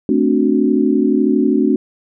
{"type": "chord", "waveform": "sine", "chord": "D dominant seventh", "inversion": "second", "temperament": "equal", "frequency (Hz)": [220, 261.6, 293.7, 370], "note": ["A3", "C4", "D4", "F#4"], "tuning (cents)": [0, 0, 0, 0], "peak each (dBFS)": [-17, -16, -16, -18], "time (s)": [0.09, 1.76], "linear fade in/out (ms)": 2, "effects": []}